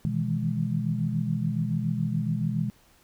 sine chord, E major seventh, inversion second, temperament equal with one note detuned, 123.47 / 157.74 / 164.81 / 207.7 Hz, B2 / D#3 / E3 / G#3, 0 / +24 / 0 / 0 cents, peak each -30 dBFS, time 0.05-2.7 s, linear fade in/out 0 ms, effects pink hiss -60 dBFS RMS until 3.03 s

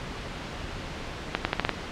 accelerating click train, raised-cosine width 0.3 ms, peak -6 dBFS, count 6, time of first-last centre 1.35-1.693 s, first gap 100 ms, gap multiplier 0.81, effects pink hiss -36 dBFS RMS until 1.91 s + low-pass 4000 Hz 12 dB/octave

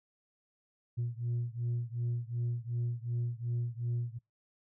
sine beating tone pair, 118.3 / 121 Hz, A#2 / B2, +26 / -35 cents, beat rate 2.7 Hz, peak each -33 / -34 dBFS, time 0.97-4.19 s, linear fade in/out 20 ms, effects noise-tail reverb RT60 0.2 s tail -26 dB re dry + tanh soft clip ceiling -28 dBFS

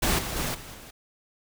pink noise with level steps, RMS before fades -24 / -32 / -29 / -42 / -45 dBFS, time 0.02-0.91 s, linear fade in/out 10 ms, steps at 0.18 / 0.36 / 0.54 / 0.74 s, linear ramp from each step 10 ms, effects none

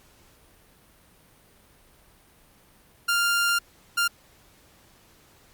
sawtooth tone bursts at uneven times, 1396.9 Hz, F6, in tune, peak -17 dBFS, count 2, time 3.08-3.59 / 3.97-4.08 s, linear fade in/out 10 ms, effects pink hiss -57 dBFS RMS until 5.53 s + Opus 48 kbps

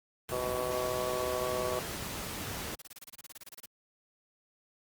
pink noise, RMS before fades -38 dBFS, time 0.29-2.75 s, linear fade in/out 0 ms
harmonic tone, 125.3 Hz, B2, 25 cents sharp, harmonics 3 / 4 / 5 / 6 / 7 / 8 / 9, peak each -38 / -36 / -35 / -48 / -47 / -46 / -39 dBFS, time 0.32-1.79 s, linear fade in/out 0 ms
white noise bursts, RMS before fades -47 dBFS, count 16, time 2.79-3.659 s, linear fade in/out 5 ms, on 29 ms, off 27 ms
effects high-pass 60 Hz 12 dB/octave + Opus 32 kbps

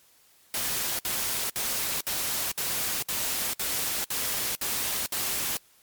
white noise bursts, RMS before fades -29 dBFS, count 10, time 0.54-5.571 s, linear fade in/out 2 ms, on 450 ms, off 59 ms, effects white hiss -60 dBFS RMS until 5.82 s + MP3 96 kbps

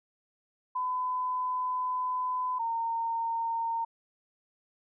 sine tone pair in turn, 1008 / 917.3 Hz, B5 / A#5, +35 / -28 cents, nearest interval major second, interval 163 cents, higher first, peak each -28 dBFS, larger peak neither, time 0.75-2.59 / 2.59-3.85 s, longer first, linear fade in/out 10 ms, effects none

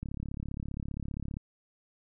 click train, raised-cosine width 5 ms, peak -24 dBFS, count 48, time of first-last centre 0.03-1.369 s, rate 35.1 Hz, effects none

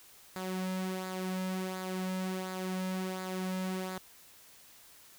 sawtooth tone with flanger, 186.3 Hz, F#3, 12 cents sharp, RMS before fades -36 dBFS, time 0.36-3.98 s, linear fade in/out 0 ms, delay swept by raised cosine 0.34 to 2.74 ms, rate 1.4 Hz, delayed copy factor -0.5, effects white hiss -57 dBFS RMS until 5.18 s

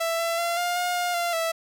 sawtooth tone with pitch steps, 663 / 670 / 684 / 705 / 713 / 709 / 691 / 658 Hz, E5 / E5 / F5 / F5 / F5 / F5 / F5 / E5, +10 / +28 / -36 / +16 / +36 / +26 / -19 / -3 cents, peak -20 dBFS, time 0-1.52 s, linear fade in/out 10 ms, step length 190 ms, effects none

